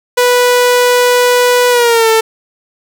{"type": "tone with pitch glide", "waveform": "sawtooth", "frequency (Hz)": [492, 446], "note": ["B4", "A4"], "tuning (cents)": [-7, 23], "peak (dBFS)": -3, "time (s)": [0.17, 2.21], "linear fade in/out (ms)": 10, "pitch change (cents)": -170, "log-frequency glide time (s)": [1.7, 2.09], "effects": []}